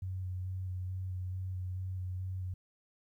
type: tone with vibrato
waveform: sine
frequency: 92.5 Hz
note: F#2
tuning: in tune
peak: -35 dBFS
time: 0.02-2.54 s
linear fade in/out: 5 ms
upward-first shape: square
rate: 2.3 Hz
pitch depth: 15 cents each way
effects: 12-bit